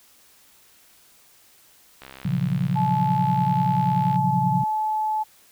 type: click train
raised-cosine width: 0.3 ms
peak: -24 dBFS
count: 143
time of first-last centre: 2.02-4.159 s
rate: 66.4 Hz
type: chord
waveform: sine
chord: Gb major seventh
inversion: first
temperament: equal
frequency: 116.54 / 138.59 / 174.61 / 185 Hz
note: Bb2 / Db3 / F3 / Gb3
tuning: 0 / 0 / 0 / 0 cents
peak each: -30 / -24 / -25 / -28 dBFS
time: 2.25-4.64 s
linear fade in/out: 5 ms
type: tone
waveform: sine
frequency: 863 Hz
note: A5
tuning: 34 cents flat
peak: -21 dBFS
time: 2.75-5.24 s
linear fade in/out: 20 ms
effects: white hiss -55 dBFS RMS until 5.51 s